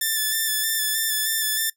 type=tone with vibrato; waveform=5% pulse; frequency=1760 Hz; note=A6; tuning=in tune; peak=-11 dBFS; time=0.01-1.7 s; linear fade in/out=5 ms; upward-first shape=square; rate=3.2 Hz; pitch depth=22 cents each way; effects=noise-tail reverb RT60 0.1 s tail -20 dB re dry